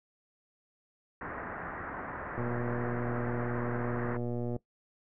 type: low-pass noise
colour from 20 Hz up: white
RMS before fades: -40 dBFS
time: 1.21-4.17 s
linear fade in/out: 2 ms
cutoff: 1800 Hz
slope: 48 dB/octave
type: click train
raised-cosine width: 2 ms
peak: -23 dBFS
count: 263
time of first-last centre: 2.38-4.563 s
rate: 120 Hz
effects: noise-tail reverb RT60 0.1 s tail -18 dB re dry